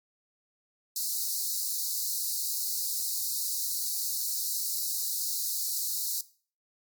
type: high-pass noise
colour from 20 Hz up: white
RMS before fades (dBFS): -31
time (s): 0.96-6.21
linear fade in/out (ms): 2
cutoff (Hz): 4000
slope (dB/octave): 96
effects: noise-tail reverb RT60 0.4 s tail -17 dB re dry + MP3 96 kbps